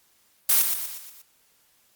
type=noise with echo; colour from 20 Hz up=blue; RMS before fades=-18 dBFS; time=0.49-0.62 s; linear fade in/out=5 ms; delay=120 ms; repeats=5; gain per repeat=-6 dB; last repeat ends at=1.22 s; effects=white hiss -63 dBFS RMS until 1.95 s + Opus 48 kbps